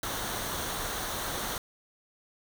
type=noise with comb filter; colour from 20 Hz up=pink; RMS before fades=-34 dBFS; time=0.03-1.58 s; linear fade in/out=2 ms; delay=0.4 ms; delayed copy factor=-0.5; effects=none